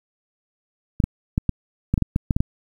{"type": "clicks", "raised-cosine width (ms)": 5, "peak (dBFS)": -6, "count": 11, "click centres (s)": [1.002, 1.04, 1.379, 1.493, 1.94, 1.978, 2.023, 2.161, 2.308, 2.365, 2.405], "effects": ["8-bit"]}